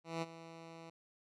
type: tone with ADSR envelope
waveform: 10% pulse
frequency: 164.81 Hz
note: E3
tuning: in tune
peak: -27 dBFS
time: 0.04-0.9 s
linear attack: 180 ms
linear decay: 30 ms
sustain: -15 dB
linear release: 6 ms
effects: low-pass 6000 Hz 12 dB/octave